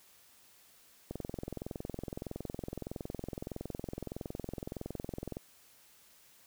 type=click train; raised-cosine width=2 ms; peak=-25 dBFS; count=93; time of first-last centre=1.11-5.369 s; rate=21.6 Hz; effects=white hiss -62 dBFS RMS until 6.46 s